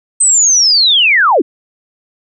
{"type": "linear sweep", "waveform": "sine", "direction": "down", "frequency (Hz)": [8320, 240], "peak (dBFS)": -6, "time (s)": [0.2, 1.42], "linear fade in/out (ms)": 10, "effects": []}